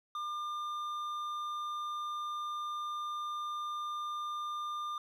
triangle tone with hard clipping, 1200 Hz, D6, 37 cents sharp, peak -37 dBFS, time 0.15-4.98 s, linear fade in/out 2 ms, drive 10 dB, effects none

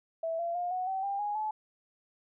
sine tone with pitch steps, 656 / 681.9 / 708.8 / 736.8 / 765.8 / 796.1 / 827.5 / 860.1 Hz, E5 / F5 / F5 / F#5 / G5 / G5 / G#5 / A5, -9 / -42 / +25 / -7 / -41 / +27 / -6 / -40 cents, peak -30 dBFS, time 0.23-1.51 s, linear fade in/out 5 ms, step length 160 ms, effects none

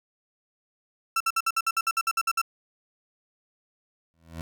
35% pulse tone bursts, 1339 Hz, E6, 27 cents sharp, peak -20 dBFS, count 13, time 1.16-2.416 s, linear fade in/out 5 ms, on 44 ms, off 57 ms
20% pulse tone with exponential growth, 82.41 Hz, E2, in tune, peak -26 dBFS, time 4.14-4.41 s, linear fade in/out 0 ms, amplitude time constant 57 ms
effects none

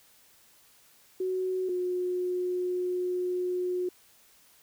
sine tone pair in turn, 371.9 / 361.5 Hz, F#4 / F#4, +9 / -40 cents, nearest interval unison, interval 49 cents, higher first, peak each -27 dBFS, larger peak neither, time 1.2-1.69 / 1.69-3.89 s, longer second, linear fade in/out 5 ms, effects white hiss -60 dBFS RMS until 4.62 s

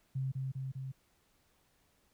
sine tone with echo, 132.9 Hz, C3, 27 cents sharp, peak -32 dBFS, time 0.15-0.32 s, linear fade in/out 10 ms, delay 200 ms, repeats 3, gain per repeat -2 dB, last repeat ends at 0.92 s, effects pink hiss -72 dBFS RMS until 2.13 s

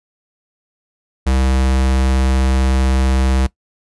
square tone, 65.41 Hz, C2, in tune, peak -13 dBFS, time 1.26-3.47 s, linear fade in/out 10 ms, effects noise-tail reverb RT60 0.1 s tail -19 dB re dry + resampled to 24000 Hz

